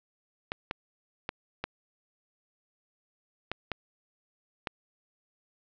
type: clicks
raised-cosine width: 0.3 ms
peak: -15 dBFS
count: 7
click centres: 0.519 / 0.711 / 1.291 / 1.64 / 3.516 / 3.717 / 4.672 s
effects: low-pass 4000 Hz 12 dB/octave